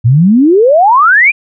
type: exponential sweep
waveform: sine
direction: up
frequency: 110 to 2489 Hz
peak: -3 dBFS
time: 0.04-1.32 s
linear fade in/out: 20 ms
effects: none